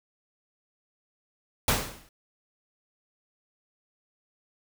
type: noise with exponential decay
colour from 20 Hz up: pink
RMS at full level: -20 dBFS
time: 1.68-2.09 s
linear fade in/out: 2 ms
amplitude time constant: 87 ms
effects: none